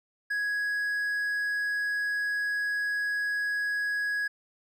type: tone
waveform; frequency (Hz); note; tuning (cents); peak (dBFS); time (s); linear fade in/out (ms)
triangle; 1665; G#6; +4; -25; 0.3-4.28; 10
effects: none